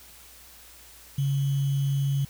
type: tone with sample-and-hold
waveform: sine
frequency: 138.59 Hz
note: C#3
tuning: in tune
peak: -22 dBFS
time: 1.18-2.25 s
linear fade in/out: 5 ms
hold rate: 3150 Hz
effects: added 60 Hz sine -57 dBFS peak until 2.29 s + white hiss -50 dBFS RMS until 2.29 s